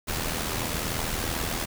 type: noise with amplitude modulation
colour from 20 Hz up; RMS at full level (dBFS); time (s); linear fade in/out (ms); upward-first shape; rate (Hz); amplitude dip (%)
pink; -27; 0.07-1.66; 20; sine; 80.5; 55
effects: none